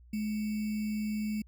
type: tone with sample-and-hold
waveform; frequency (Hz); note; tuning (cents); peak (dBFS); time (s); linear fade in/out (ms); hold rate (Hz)
sine; 212.9; G#3; +43; -30; 0.13-1.42; 5; 2450
effects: added 60 Hz sine -53 dBFS peak until 1.47 s